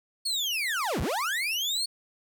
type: linear two-way sweep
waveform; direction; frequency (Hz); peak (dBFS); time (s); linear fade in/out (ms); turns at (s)
35% pulse; down then up; 4435 to 38.87 to 4435; -25; 0.25-1.86; 10; 1.01
effects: none